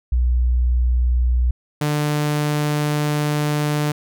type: tone pair in turn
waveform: sine / sawtooth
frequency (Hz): 61.2 / 148.79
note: B1 / D3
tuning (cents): -15 / +23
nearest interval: octave + minor third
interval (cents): 1538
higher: second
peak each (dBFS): -14 / -14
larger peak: neither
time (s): 0.12-1.51 / 1.81-3.92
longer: second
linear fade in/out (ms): 5
effects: none